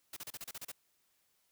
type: noise bursts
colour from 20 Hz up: white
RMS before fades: -44 dBFS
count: 9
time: 0.13-0.718 s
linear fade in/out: 5 ms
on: 36 ms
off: 33 ms
effects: white hiss -75 dBFS RMS until 1.51 s